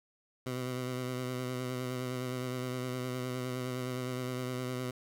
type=tone with vibrato; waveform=15% pulse; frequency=126.6 Hz; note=B2; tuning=43 cents sharp; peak=-28 dBFS; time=0.46-4.91 s; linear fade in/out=5 ms; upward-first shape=sine; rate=9.7 Hz; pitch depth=27 cents each way; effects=none